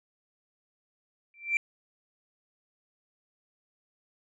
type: tone with exponential growth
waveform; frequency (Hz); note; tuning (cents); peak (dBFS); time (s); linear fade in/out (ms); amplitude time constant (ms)
sine; 2349; D7; 0; -18; 1.34-1.57; 1; 48
effects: tanh soft clip ceiling -18 dBFS